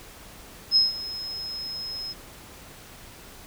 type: tone with ADSR envelope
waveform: sine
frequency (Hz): 5140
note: E8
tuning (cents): -45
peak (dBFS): -14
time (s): 0.71-2.14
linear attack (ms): 49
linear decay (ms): 160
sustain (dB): -17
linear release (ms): 30
effects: pink hiss -46 dBFS RMS until 3.46 s